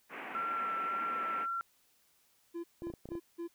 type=band-pass noise; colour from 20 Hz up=white; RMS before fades=-44 dBFS; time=0.09-1.47 s; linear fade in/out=50 ms; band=180 to 2500 Hz; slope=48 dB/octave
type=tone with vibrato; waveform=sine; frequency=1353 Hz; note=E6; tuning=45 cents sharp; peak=-33 dBFS; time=0.35-1.61 s; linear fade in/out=0 ms; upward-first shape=triangle; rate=1.9 Hz; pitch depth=18 cents each way
type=tone bursts; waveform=triangle; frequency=340.2 Hz; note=F4; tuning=45 cents flat; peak=-35 dBFS; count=4; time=2.54-3.48 s; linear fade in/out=20 ms; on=100 ms; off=180 ms
type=clicks; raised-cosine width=2 ms; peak=-32 dBFS; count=8; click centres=2.821 / 2.87 / 2.901 / 2.938 / 3.056 / 3.089 / 3.119 / 3.153 s
effects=white hiss -70 dBFS RMS until 3.54 s